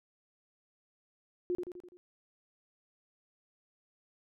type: tone with echo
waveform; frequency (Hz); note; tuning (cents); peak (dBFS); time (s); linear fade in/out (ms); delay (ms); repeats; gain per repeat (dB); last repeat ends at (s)
sine; 356.6; F4; +36; -29; 1.5-1.55; 0; 84; 5; -5; 1.97
effects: none